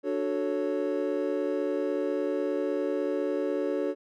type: chord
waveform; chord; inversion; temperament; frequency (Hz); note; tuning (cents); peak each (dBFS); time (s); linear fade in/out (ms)
triangle; D major seventh; none; equal; 293.7 / 370 / 440 / 554.4; D4 / F#4 / A4 / C#5; 0 / 0 / 0 / 0; -30; 0.03-3.95; 50
effects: none